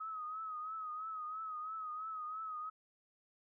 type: tone with vibrato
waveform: sine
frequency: 1269 Hz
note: D#6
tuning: 34 cents sharp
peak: -40 dBFS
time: 0-2.7 s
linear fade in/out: 10 ms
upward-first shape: triangle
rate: 3 Hz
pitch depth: 69 cents each way
effects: none